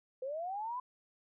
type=linear sweep; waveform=sine; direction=up; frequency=501 to 1022 Hz; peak=-36 dBFS; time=0.22-0.8 s; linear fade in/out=5 ms; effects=none